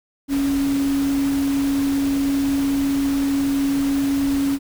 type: tone in noise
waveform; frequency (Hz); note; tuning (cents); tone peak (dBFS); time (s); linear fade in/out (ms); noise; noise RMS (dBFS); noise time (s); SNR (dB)
sine; 277.2; C#4; 0; -17; 0.28-4.59; 50; pink; -32; 0.28-4.59; +12
effects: none